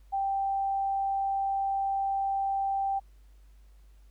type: tone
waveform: sine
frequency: 784 Hz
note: G5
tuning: in tune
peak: -26 dBFS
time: 0.12-3 s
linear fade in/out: 20 ms
effects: added 50 Hz sine -52 dBFS peak until 4.1 s + pink hiss -70 dBFS RMS until 4.1 s